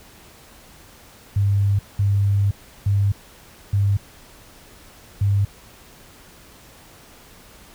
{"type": "tone bursts at uneven times", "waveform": "sine", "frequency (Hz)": 100, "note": "G2", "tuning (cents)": 35, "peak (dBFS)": -15, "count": 5, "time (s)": [[1.36, 1.79], [1.99, 2.51], [2.86, 3.12], [3.73, 3.97], [5.21, 5.45]], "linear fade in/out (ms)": 5, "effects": ["pink hiss -47 dBFS RMS until 7.74 s"]}